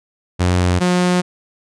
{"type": "tone pair in turn", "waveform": "sawtooth", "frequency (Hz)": [89.7, 179.4], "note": ["F2", "F3"], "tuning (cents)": [47, 47], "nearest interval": "octave", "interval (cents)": 1200, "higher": "second", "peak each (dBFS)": -9, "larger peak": "neither", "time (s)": [[0.39, 0.8], [0.8, 1.22]], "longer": "second", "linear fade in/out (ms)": 20, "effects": ["resampled to 22050 Hz"]}